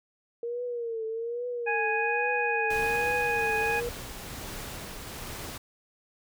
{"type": "tone with vibrato", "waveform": "sine", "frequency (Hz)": 466.2, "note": "A#4", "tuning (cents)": 0, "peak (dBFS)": -30, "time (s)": [0.43, 3.89], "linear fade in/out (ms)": 2, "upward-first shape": "triangle", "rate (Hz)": 1.2, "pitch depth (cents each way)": 100}
{"type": "harmonic tone", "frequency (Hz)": 830, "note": "G#5", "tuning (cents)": -1, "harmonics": [1, 2, 3], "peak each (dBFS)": [-30, -30, -30], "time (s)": [1.66, 3.81], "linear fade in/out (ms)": 20}
{"type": "noise with tremolo", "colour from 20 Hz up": "pink", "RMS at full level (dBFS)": -38, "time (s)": [2.7, 5.58], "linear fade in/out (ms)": 5, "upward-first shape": "triangle", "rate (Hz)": 1.2, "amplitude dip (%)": 30}
{"effects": []}